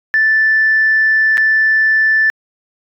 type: tone with dropouts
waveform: sine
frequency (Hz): 1760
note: A6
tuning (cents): 0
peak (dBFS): -8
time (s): 0.14-2.3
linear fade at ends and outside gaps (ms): 0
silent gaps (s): 1.372-1.379
effects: tanh soft clip ceiling -4 dBFS